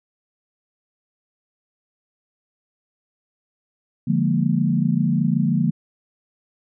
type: chord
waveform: sine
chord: Bb dominant seventh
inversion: first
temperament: equal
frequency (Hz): 146.83 / 174.61 / 207.7 / 233.1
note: D3 / F3 / Ab3 / Bb3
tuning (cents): 0 / 0 / 0 / 0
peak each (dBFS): -22 / -21 / -24 / -22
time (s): 4.07-5.71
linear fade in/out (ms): 10
effects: none